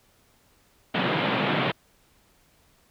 pink band-pass noise, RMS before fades -25 dBFS, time 0.94-1.72 s, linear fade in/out 10 ms, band 130 to 3600 Hz, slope 48 dB/octave, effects pink hiss -62 dBFS RMS until 2.9 s

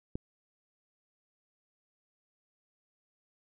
click, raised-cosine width 3 ms, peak -22 dBFS, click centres 0.155 s, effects none

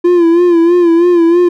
triangle tone with vibrato, 343.3 Hz, F4, 30 cents flat, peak -3 dBFS, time 0.04-1.49 s, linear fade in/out 10 ms, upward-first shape sine, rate 3.1 Hz, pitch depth 62 cents each way, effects none

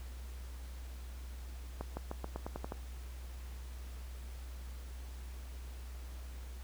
accelerating click train, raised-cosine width 1 ms, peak -25 dBFS, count 9, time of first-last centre 1.81-2.721 s, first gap 160 ms, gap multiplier 0.9, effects added 62 Hz sine -43 dBFS peak until 6.63 s + pink hiss -57 dBFS RMS until 6.63 s

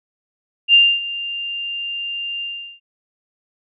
sine tone with ADSR envelope, 2794 Hz, F7, in tune, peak -6 dBFS, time 0.68-2.8 s, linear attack 57 ms, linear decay 260 ms, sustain -17 dB, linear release 380 ms, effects none

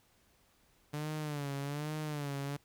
sawtooth tone with vibrato, 146.6 Hz, D3, 3 cents flat, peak -32 dBFS, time 0.93-2.57 s, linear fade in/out 10 ms, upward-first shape sine, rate 1.2 Hz, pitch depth 89 cents each way, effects pink hiss -69 dBFS RMS until 2.64 s

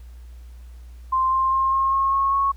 sine tone with pitch steps, 1046.5 / 1055.6 / 1064.8 / 1074.1 / 1083.4 / 1092.8 / 1102.3 Hz, C6 / C6 / C6 / C6 / C#6 / C#6 / C#6, 0 / +15 / +30 / +45 / -40 / -25 / -10 cents, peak -17 dBFS, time 1.12-2.52 s, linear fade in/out 10 ms, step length 200 ms, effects added 60 Hz sine -38 dBFS peak until 2.56 s + pink hiss -59 dBFS RMS until 2.56 s

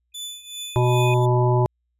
sine tone with exponential growth, 2489 Hz, D#7, in tune, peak -25 dBFS, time 0.12-1.14 s, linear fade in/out 2 ms, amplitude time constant 220 ms
sawtooth tone with tremolo, 3491 Hz, A7, 14 cents flat, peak -26 dBFS, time 0.14-1.26 s, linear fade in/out 10 ms, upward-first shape triangle, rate 2.6 Hz, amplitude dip 85%
harmonic tone, 123.47 Hz, B2, in tune, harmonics 1 / 3 / 5 / 7 / 8, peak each -17 / -22 / -27 / -26 / -28 dBFS, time 0.76-1.66 s, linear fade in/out 0 ms
effects added 60 Hz sine -70 dBFS peak until 1.99 s + resampled to 32000 Hz

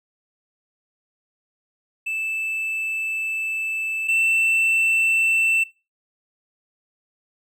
triangle tone pair in turn, 2637 / 2671 Hz, E7 / E7, 0 / +22 cents, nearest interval unison, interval 22 cents, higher second, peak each -22 / -15 dBFS, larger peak second, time 2.06-4.08 / 4.08-5.64 s, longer first, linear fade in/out 10 ms, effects noise-tail reverb RT60 0.3 s tail -22 dB re dry

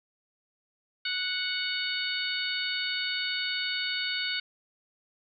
harmonic tone, 739 Hz, F#5, 2 cents flat, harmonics 2 / 3 / 4 / 5 / 6, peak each -35 / -35 / -35 / -35 / -35 dBFS, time 1.05-4.4 s, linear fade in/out 5 ms, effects none

